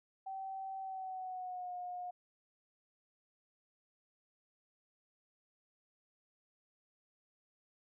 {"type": "tone with pitch glide", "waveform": "sine", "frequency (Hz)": [770, 718.4], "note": ["G5", "F5"], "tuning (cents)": [-31, 49], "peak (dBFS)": -40, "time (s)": [0.26, 2.11], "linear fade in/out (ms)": 10, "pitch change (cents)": -120, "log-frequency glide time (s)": [0.8, 1.74], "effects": []}